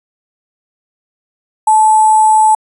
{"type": "tone with sample-and-hold", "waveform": "sine", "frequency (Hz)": 868, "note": "A5", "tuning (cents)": -24, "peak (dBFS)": -5, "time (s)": [1.67, 2.55], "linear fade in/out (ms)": 5, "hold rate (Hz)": 8820, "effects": ["resampled to 32000 Hz"]}